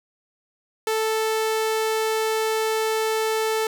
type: tone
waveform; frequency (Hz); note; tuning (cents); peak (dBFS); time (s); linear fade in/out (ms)
sawtooth; 440; A4; 0; -17; 0.87-3.67; 2
effects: none